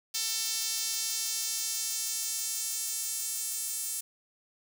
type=tone with high-pass filter sweep; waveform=sawtooth; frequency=446.9 Hz; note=A4; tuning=27 cents sharp; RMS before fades=-33 dBFS; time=0.14-4.01 s; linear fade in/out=10 ms; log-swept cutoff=5000 to 8300 Hz; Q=1.5; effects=none